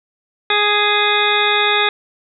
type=harmonic tone with a mistuned harmonic; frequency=415.3 Hz; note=G#4; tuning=in tune; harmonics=1 / 2 / 3 / 4 / 5 / 6 / 8 / 9; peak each=-21 / -21 / -21 / -21 / -21 / -21 / -21 / -21 dBFS; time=0.5-1.89 s; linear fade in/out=2 ms; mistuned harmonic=8; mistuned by=+59 cents; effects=none